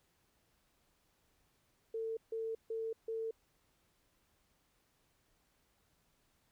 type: tone bursts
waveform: sine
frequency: 448.9 Hz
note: A4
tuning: 35 cents sharp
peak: -36 dBFS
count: 4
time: 1.94-3.31 s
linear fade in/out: 5 ms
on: 230 ms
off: 150 ms
effects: pink hiss -75 dBFS RMS until 6.51 s